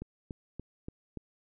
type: click train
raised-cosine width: 3 ms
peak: -26 dBFS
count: 5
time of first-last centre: 0.02-1.173 s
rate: 3.47 Hz
effects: none